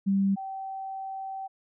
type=tone pair in turn; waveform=sine; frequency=195.9 / 771.9 Hz; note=G3 / G5; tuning=-1 / -27 cents; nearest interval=2 octaves; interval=2374 cents; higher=second; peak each=-21 / -33 dBFS; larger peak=first; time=0.06-0.36 / 0.36-1.48 s; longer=second; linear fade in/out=20 ms; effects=none